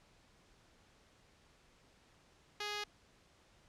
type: tone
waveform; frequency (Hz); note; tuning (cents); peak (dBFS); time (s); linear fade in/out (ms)
5% pulse; 415.3; G#4; 0; -27; 2.6-2.84; 5
effects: pink hiss -67 dBFS RMS until 3.68 s + low-pass 7000 Hz 12 dB/octave